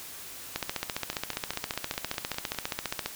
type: two click trains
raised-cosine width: 0.2 ms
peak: -12 / -21 dBFS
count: 38 / 8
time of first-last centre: 0.56-3.06 / 1.13-2.547 s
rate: 14.8 / 4.94 Hz
effects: white hiss -43 dBFS RMS until 3.15 s